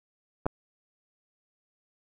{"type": "clicks", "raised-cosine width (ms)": 1, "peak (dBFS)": [-21, -11], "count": 2, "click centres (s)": [0.458, 0.465], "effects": []}